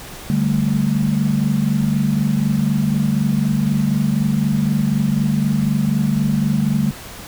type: chord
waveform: sine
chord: D suspended fourth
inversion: none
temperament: equal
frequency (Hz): 146.83 / 196 / 220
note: D3 / G3 / A3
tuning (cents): 0 / 0 / 0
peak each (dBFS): -19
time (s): 0.3-6.91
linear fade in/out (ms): 0
effects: pink hiss -35 dBFS RMS until 7.27 s